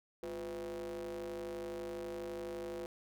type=ring-modulated tone; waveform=square; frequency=75.5 Hz; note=D2; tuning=48 cents sharp; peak=-38 dBFS; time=0.23-2.86 s; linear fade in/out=0 ms; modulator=427 Hz; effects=none